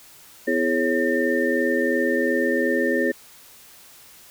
sine tone cluster, 252.7 / 335.5 / 418.4 / 547 / 1807 Hz, B3 / E4 / G#4 / C#5 / A6, +40 / +31 / +13 / -23 / +46 cents, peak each -25 dBFS, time 0.47-3.12 s, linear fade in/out 10 ms, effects white hiss -48 dBFS RMS until 4.3 s

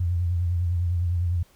sine tone with vibrato, 87.31 Hz, F2, in tune, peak -21 dBFS, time 0-1.43 s, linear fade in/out 5 ms, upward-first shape triangle, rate 9.9 Hz, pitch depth 71 cents each way, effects pink hiss -59 dBFS RMS until 1.55 s

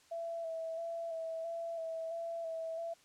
sine tone with vibrato, 661 Hz, E5, 5 cents sharp, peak -37 dBFS, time 0.11-2.94 s, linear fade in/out 10 ms, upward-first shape square, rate 1.5 Hz, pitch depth 23 cents each way, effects white hiss -65 dBFS RMS until 3.04 s + low-pass 8000 Hz 12 dB/octave

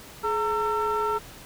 sine tone cluster, 424.1 / 916 / 1343 Hz, G#4 / A#5 / E6, +36 / -31 / +32 cents, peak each -26 dBFS, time 0.23-1.19 s, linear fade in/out 20 ms, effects tanh soft clip ceiling -18 dBFS + pink hiss -45 dBFS RMS until 1.45 s

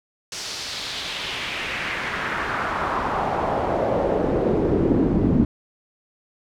brown noise with band-pass filter sweep, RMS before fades -23 dBFS, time 0.32-5.45 s, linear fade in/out 2 ms, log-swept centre 5700 to 230 Hz, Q 2, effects none

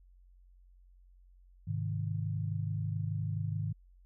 sine chord, Ab major, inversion none, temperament equal, 103.83 / 130.81 / 155.56 Hz, Ab2 / C3 / Eb3, 0 / 0 / 0 cents, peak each -34 / -40 / -36 dBFS, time 1.67-3.73 s, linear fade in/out 10 ms, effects added 45 Hz sine -57 dBFS peak until 4.05 s

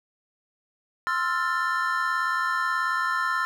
triangle chord, F major seventh, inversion second, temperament equal with one note detuned, 1046.5 / 1318.5 / 1396.9 / 1774.3 Hz, C6 / E6 / F6 / A6, 0 / 0 / 0 / +14 cents, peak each -27 dBFS, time 1.07-3.45 s, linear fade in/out 0 ms, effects none

